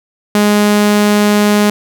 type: tone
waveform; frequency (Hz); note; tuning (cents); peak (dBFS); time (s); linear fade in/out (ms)
sawtooth; 207.7; G#3; 0; -4; 0.35-1.7; 2
effects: none